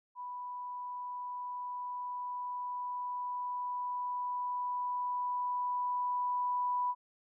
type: tone with level ramp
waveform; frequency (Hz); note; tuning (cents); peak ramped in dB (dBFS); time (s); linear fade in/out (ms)
sine; 987.8; B5; 0; -39 to -29; 0.15-6.95; 50
effects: none